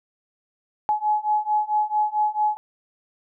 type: beating tone pair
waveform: sine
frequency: 845 / 849.5 Hz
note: G#5 / G#5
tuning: +30 / +39 cents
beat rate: 4.5 Hz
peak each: -23 / -22 dBFS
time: 0.89-2.57 s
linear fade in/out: 0 ms
effects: none